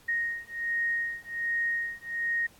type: beating tone pair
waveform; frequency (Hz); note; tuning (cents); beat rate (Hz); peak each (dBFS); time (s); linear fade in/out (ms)
sine; 1864.7 / 1866; A#6 / A#6; 0 / +1; 1.3; -31; 0.08-2.47; 10
effects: pink hiss -58 dBFS RMS until 2.59 s + AAC 64 kbps